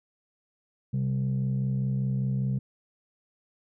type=tone pair together; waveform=sine; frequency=131.53 / 196.6 Hz; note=C3 / G3; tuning=+9 / +5 cents; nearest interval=perfect fifth; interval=696 cents; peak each=-24 / -29 dBFS; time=0.93-2.59 s; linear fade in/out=10 ms; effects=tanh soft clip ceiling -21 dBFS